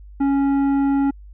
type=tone with tanh clipping; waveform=sine; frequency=277.2 Hz; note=C#4; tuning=in tune; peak=-17 dBFS; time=0.2-1.11 s; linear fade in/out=10 ms; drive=10 dB; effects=added 50 Hz sine -38 dBFS peak until 1.33 s